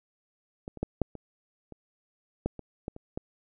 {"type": "clicks", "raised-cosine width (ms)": 2, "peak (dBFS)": [-24, -29, -15, -11, -27, -30, -14, -26, -20, -29, -19], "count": 11, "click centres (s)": [0.679, 0.773, 0.83, 1.017, 1.153, 1.723, 2.46, 2.593, 2.881, 2.964, 3.175], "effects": []}